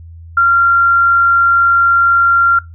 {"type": "tone", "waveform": "sine", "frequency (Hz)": 1381, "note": "F6", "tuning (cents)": -20, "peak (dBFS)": -6, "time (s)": [0.37, 2.59], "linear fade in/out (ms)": 5, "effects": ["noise-tail reverb RT60 0.2 s tail -21 dB re dry", "added 83 Hz sine -31 dBFS peak until 2.74 s"]}